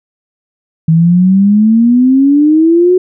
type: exponential sweep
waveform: sine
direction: up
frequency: 159 to 371 Hz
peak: -4 dBFS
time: 0.88-2.98 s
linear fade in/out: 5 ms
effects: none